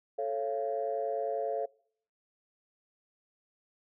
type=chord; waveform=sine; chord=A augmented; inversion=none; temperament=just; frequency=440 / 550 / 687.5 Hz; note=A4 / C#5 / E#5; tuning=0 / -14 / -27 cents; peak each=-34 dBFS; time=0.18-1.66 s; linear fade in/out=10 ms; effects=noise-tail reverb RT60 0.6 s tail -24 dB re dry + tanh soft clip ceiling -21 dBFS